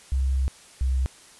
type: tone pair in turn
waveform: sine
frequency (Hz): 66.3 / 65.12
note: C2 / C2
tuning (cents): +23 / -8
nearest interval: unison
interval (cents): 31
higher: first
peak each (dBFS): -20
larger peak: neither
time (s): 0.12-0.48 / 0.81-1.06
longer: first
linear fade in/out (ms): 0
effects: white hiss -50 dBFS RMS until 1.39 s + resampled to 24000 Hz